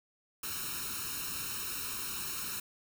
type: noise with comb filter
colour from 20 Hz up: white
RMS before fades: -38 dBFS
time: 0.43-2.6 s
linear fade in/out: 5 ms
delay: 0.74 ms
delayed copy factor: +0.95
effects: none